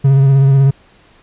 triangle tone with vibrato, 136.5 Hz, C#3, 26 cents flat, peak -4 dBFS, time 0.04-0.71 s, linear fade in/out 10 ms, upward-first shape sine, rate 16 Hz, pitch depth 30 cents each way, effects pink hiss -48 dBFS RMS until 1.22 s + resampled to 8000 Hz

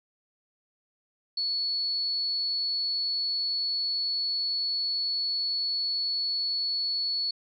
sine tone, 4409 Hz, C#8, 10 cents flat, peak -26 dBFS, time 1.37-7.31 s, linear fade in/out 5 ms, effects none

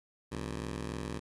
15% pulse ring-modulated tone, 106.7 Hz, G#2, 47 cents sharp, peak -27 dBFS, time 0.31-1.2 s, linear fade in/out 20 ms, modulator 31.5 Hz, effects resampled to 24000 Hz + 10-bit

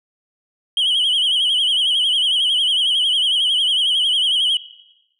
sine tone with vibrato, 3100 Hz, G7, 20 cents flat, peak -12 dBFS, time 0.77-4.57 s, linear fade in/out 2 ms, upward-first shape sine, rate 11 Hz, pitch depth 100 cents each way, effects noise-tail reverb RT60 1.0 s tail -20 dB re dry + tanh soft clip ceiling -13 dBFS

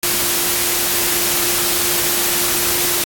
sine tone in noise, 350 Hz, F4, 4 cents sharp, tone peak -28 dBFS, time 0.03-3.04 s, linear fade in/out 2 ms, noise white, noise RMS -17 dBFS, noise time 0.03-3.04 s, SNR -14 dB, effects AAC 64 kbps

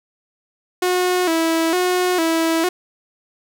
sawtooth tone with vibrato, 344.4 Hz, F4, 24 cents flat, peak -12 dBFS, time 0.82-2.69 s, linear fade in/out 5 ms, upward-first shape square, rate 1.1 Hz, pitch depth 90 cents each way, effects none

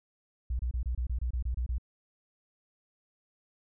sine tone bursts, 60.8 Hz, B1, 26 cents flat, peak -28 dBFS, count 11, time 0.5-1.783 s, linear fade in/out 5 ms, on 93 ms, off 26 ms, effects none

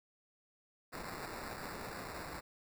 white noise with sample-and-hold, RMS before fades -45 dBFS, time 0.92-2.41 s, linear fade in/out 20 ms, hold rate 3150 Hz, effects none

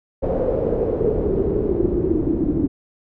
pink noise with low-pass filter sweep, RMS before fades -20 dBFS, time 0.22-2.68 s, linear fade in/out 20 ms, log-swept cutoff 540 to 300 Hz, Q 6.4, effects none

